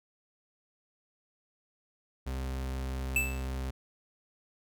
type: tone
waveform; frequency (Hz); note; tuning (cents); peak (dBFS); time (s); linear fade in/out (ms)
40% pulse; 65.41; C2; 0; -32; 2.26-3.71; 10
type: tone with exponential decay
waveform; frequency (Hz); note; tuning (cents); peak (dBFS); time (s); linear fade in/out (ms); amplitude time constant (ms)
square; 2637; E7; 0; -23; 3.16-3.47; 2; 67
effects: none